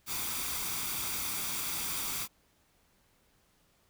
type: noise with comb filter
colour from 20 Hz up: white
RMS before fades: -35 dBFS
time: 0.06-2.28 s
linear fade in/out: 50 ms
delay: 0.85 ms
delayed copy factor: +0.5
effects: pink hiss -69 dBFS RMS until 3.89 s